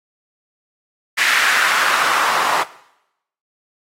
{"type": "noise with band-pass filter sweep", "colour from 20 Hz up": "white", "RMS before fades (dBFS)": -17, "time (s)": [1.17, 2.64], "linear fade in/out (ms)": 20, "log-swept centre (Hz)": [1900, 970], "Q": 2.6, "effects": ["noise-tail reverb RT60 0.8 s tail -18 dB re dry", "AAC 48 kbps"]}